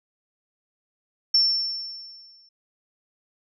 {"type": "tone with exponential decay", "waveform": "sine", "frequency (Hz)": 5410, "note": "E8", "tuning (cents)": 44, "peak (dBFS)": -14, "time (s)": [1.34, 2.49], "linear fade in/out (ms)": 5, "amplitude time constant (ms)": 250, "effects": []}